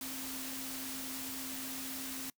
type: tone in noise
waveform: sine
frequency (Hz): 264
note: C4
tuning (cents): +16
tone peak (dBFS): -45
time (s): 0.01-2.3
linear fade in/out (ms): 2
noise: white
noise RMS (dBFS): -42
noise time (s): 0.01-2.3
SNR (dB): -6
effects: noise-tail reverb RT60 0.1 s tail -24 dB re dry